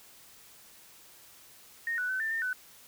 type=tone with pitch steps; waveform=sine; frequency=1851 / 1483 / 1522 / 1783 / 1813 / 1501 Hz; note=A#6 / F#6 / F#6 / A6 / A#6 / F#6; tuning=-13 / +4 / +48 / +22 / -49 / +24 cents; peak=-29 dBFS; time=1.87-2.53 s; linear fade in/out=2 ms; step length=110 ms; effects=white hiss -55 dBFS RMS until 2.87 s